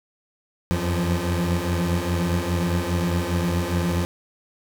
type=tone cluster; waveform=25% pulse; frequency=85.3 / 90.2 / 173.1 Hz; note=F2 / F#2 / F3; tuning=-40 / -44 / -15 cents; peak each=-22 dBFS; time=0.71-4.05 s; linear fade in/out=0 ms; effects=none